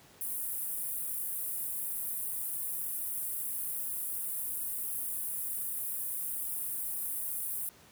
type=high-pass noise; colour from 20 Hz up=pink; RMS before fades=-36 dBFS; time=0.21-7.69 s; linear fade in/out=0 ms; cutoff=9500 Hz; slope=48 dB/octave; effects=pink hiss -58 dBFS RMS until 7.91 s + high-pass 80 Hz 12 dB/octave